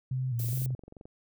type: tone with vibrato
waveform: sine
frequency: 123.47 Hz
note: B2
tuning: in tune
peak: -28 dBFS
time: 0.11-0.75 s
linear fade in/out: 5 ms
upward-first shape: square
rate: 2.4 Hz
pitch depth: 81 cents each way
type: noise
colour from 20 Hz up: violet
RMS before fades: -39 dBFS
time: 0.39-0.66 s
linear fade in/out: 2 ms
type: click train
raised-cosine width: 2 ms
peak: -34 dBFS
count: 16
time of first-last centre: 0.4-1.055 s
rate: 22.9 Hz
effects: none